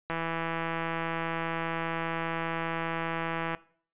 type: click train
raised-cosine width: 0.5 ms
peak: -17 dBFS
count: 570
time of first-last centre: 0.1-3.548 s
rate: 165 Hz
effects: noise-tail reverb RT60 0.5 s tail -20 dB re dry + resampled to 8000 Hz